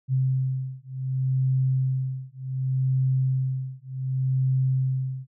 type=beating tone pair; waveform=sine; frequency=130.81 / 131.48 Hz; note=C3 / C3; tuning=0 / +9 cents; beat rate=0.67 Hz; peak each=-25 dBFS; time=0.08-5.27 s; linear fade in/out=50 ms; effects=none